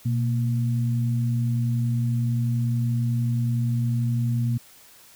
sine tone pair together, 121.4 / 232.5 Hz, B2 / A#3, -29 / -4 cents, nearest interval major seventh, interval 1125 cents, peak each -21 / -29 dBFS, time 0.05-4.58 s, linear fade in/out 10 ms, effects white hiss -51 dBFS RMS until 5.15 s

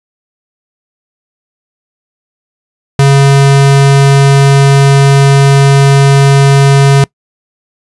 square tone, 138.59 Hz, C#3, in tune, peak -3 dBFS, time 2.99-7.04 s, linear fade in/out 2 ms, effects noise-tail reverb RT60 0.1 s tail -24 dB re dry + resampled to 24000 Hz

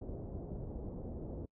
pink low-pass noise, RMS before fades -43 dBFS, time 0.01-1.46 s, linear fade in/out 10 ms, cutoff 570 Hz, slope 24 dB/octave, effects noise-tail reverb RT60 0.1 s tail -25 dB re dry

